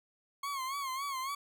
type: tone with vibrato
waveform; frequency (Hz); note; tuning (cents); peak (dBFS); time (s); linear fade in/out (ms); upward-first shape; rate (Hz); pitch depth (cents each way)
40% pulse; 1086; C#6; -36; -34; 0.43-1.35; 5; sine; 3.6; 89
effects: none